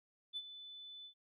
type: tone with ADSR envelope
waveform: sine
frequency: 3500 Hz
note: A7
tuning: 10 cents flat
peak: -37 dBFS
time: 0.33-1.14 s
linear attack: 37 ms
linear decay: 48 ms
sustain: -12 dB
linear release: 88 ms
effects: tanh soft clip ceiling -33 dBFS